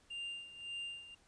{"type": "tone with tremolo", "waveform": "triangle", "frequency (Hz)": 2794, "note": "F7", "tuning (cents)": 0, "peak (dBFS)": -38, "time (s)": [0.1, 1.15], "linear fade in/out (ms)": 10, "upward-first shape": "sine", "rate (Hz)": 1.8, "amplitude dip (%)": 75, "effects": ["pink hiss -68 dBFS RMS until 1.27 s", "resampled to 22050 Hz"]}